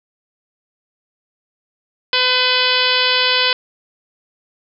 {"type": "harmonic tone with a mistuned harmonic", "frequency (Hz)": 505, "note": "B4", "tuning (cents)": 39, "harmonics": [1, 2, 3, 4, 5, 6, 7, 8, 9, 10], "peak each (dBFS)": [-24, -23, -22, -24, -21, -20, -21, -22, -23, -25], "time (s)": [2.13, 3.53], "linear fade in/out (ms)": 2, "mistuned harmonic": 7, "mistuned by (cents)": -47, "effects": []}